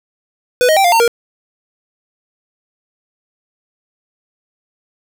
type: tone with pitch steps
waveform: square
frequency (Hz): 496.1 / 626 / 780 / 702 / 912 / 469.7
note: B4 / D#5 / G5 / F5 / A#5 / A#4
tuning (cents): +8 / +10 / -9 / +9 / -38 / +13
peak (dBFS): -9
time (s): 0.61-1.078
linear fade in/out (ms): 0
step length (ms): 78
effects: none